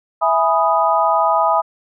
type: chord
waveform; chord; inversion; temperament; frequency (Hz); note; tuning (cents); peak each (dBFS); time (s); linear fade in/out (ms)
sine; E major seventh; none; equal; 659.3 / 830.6 / 987.8 / 1244.5; E5 / G#5 / B5 / D#6; 0 / 0 / 0 / 0; -18; 0.21-1.62; 20
effects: none